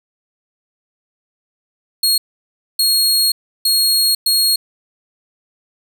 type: tone bursts at uneven times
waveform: sawtooth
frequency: 4293 Hz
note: C8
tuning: 44 cents sharp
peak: -9 dBFS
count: 4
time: 2.03-2.18 / 2.79-3.32 / 3.65-4.15 / 4.26-4.56 s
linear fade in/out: 5 ms
effects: none